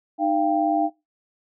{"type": "tone cluster", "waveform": "sine", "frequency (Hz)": [307.3, 688, 786], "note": ["D#4", "F5", "G5"], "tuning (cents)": [-21, -26, 4], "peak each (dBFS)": -23, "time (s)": [0.18, 0.9], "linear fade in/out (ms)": 50, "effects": ["noise-tail reverb RT60 0.2 s tail -17 dB re dry"]}